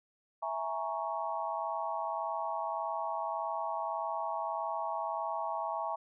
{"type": "chord", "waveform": "sine", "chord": "A# half-diminished seventh", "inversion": "second", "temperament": "equal", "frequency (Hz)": [659.3, 830.6, 932.3, 1108.7], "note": ["E5", "G#5", "A#5", "C#6"], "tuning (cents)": [0, 0, 0, 0], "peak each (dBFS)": [-38, -38, -38, -39], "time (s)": [0.42, 5.96], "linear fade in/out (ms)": 10, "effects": []}